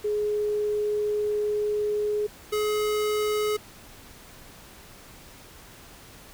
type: tone pair in turn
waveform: sine / square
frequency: 419.2 / 423.1 Hz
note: G#4 / G#4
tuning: +16 / +32 cents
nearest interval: unison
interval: 16 cents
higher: second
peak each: -23 / -24 dBFS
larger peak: first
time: 0.04-2.27 / 2.52-3.57 s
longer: first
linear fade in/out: 10 ms
effects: pink hiss -48 dBFS RMS until 6.33 s